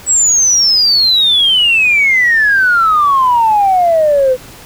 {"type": "exponential sweep", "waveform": "sine", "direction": "down", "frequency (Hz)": [7902, 499.1], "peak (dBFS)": -6, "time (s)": [0.06, 4.37], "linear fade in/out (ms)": 50, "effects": ["tanh soft clip ceiling -2 dBFS", "pink hiss -35 dBFS RMS until 4.65 s"]}